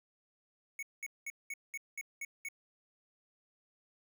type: tone bursts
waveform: square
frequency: 2217 Hz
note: C#7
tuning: in tune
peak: -39 dBFS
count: 8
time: 0.79-2.486 s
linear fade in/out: 2 ms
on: 37 ms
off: 200 ms
effects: none